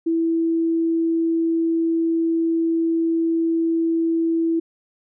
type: tone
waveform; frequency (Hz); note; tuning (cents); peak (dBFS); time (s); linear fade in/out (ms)
sine; 329.6; E4; 0; -17; 0.06-4.6; 10
effects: none